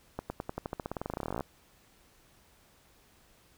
accelerating click train, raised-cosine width 1 ms, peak -20 dBFS, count 27, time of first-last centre 0.19-1.408 s, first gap 110 ms, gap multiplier 0.92, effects pink hiss -63 dBFS RMS until 3.57 s

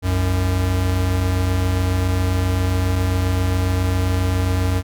square tone pair together, 64.5 / 91.9 Hz, C2 / F#2, -24 / -11 cents, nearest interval tritone, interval 613 cents, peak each -24 / -18 dBFS, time 0.02-4.83 s, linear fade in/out 50 ms, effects none

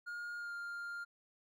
triangle tone with pitch glide, 1423 to 1401 Hz, F6 to F6, +32 to +5 cents, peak -39 dBFS, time 0.06-1.05 s, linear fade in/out 20 ms, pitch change -27 cents, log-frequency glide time 0.37-0.53 s, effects none

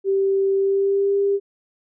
sine tone with pitch glide, 390 to 398.9 Hz, G4 to G4, -9 to +30 cents, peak -16 dBFS, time 0.04-1.4 s, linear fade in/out 50 ms, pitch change +39 cents, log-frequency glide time 0.55-1.16 s, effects none

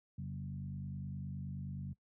sine tone with frequency modulation, 136.8 Hz, C#3, 23 cents flat, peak -39 dBFS, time 0.18-1.93 s, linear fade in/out 5 ms, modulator 49.6 Hz, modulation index 1.2, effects noise-tail reverb RT60 0.1 s tail -19 dB re dry + high-pass 60 Hz 12 dB/octave

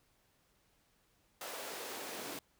pink noise with high-pass filter sweep, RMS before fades -44 dBFS, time 1.41-2.39 s, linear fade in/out 2 ms, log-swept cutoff 590 to 280 Hz, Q 1.3, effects pink hiss -73 dBFS RMS until 2.59 s

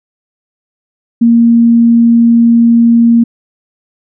sine tone, 233.1 Hz, A#3, in tune, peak -3 dBFS, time 1.21-3.24 s, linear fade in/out 10 ms, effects none

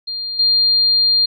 sine tone with level steps, 4200 Hz, C8, 6 cents sharp, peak -22 / -11 dBFS, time 0.07-1.26 s, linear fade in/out 10 ms, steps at 0.39 s, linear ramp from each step 5 ms, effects none

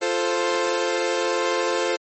sawtooth chord, F major, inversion none, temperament equal, 349.2 / 440 / 523.3 Hz, F4 / A4 / C5, 0 / 0 / 0 cents, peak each -22 / -22 / -20 dBFS, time 0.01-1.97 s, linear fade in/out 20 ms, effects MP3 32 kbps

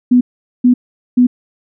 sine tone bursts, 247.4 Hz, B3, 3 cents sharp, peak -5 dBFS, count 3, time 0.11-1.27 s, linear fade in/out 10 ms, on 100 ms, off 430 ms, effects none

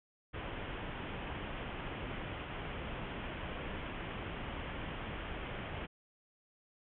pink low-pass noise, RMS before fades -42 dBFS, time 0.33-5.87 s, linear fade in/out 20 ms, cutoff 3300 Hz, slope 96 dB/octave, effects none

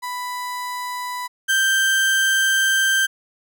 35% pulse tone pair in turn, 990 / 1568.6 Hz, B5 / G6, +4 / +1 cents, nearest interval minor sixth, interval 797 cents, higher second, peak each -24 / -14 dBFS, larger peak second, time 0.02-1.28 / 1.48-3.07 s, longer second, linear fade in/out 20 ms, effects none

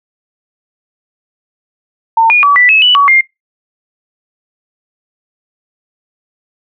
sine tone with pitch steps, 906 / 2442 / 1145 / 1975 / 2586 / 2963 / 1131 / 2114 Hz, A#5 / D#7 / D6 / B6 / E7 / F#7 / C#6 / C7, -50 / -33 / -44 / 0 / -34 / +2 / +34 / +17 cents, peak -4 dBFS, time 2.17-3.21 s, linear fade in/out 5 ms, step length 130 ms, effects noise-tail reverb RT60 0.2 s tail -24 dB re dry

